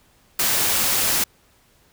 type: noise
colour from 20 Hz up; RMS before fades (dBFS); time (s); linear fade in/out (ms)
white; -20; 0.39-1.24; 5
effects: pink hiss -58 dBFS RMS until 1.92 s